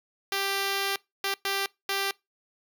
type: tone bursts at uneven times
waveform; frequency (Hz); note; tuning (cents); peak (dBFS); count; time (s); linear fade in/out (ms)
5% pulse; 393.8; G4; +8; -15; 4; 0.32-0.96 / 1.24-1.34 / 1.45-1.66 / 1.89-2.11; 2
effects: noise-tail reverb RT60 0.2 s tail -23 dB re dry